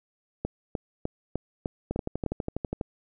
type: two click trains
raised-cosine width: 2 ms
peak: -16 / -15 dBFS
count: 12 / 7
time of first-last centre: 1.91-2.812 / 0.45-2.263 s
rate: 12.2 / 3.31 Hz
effects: none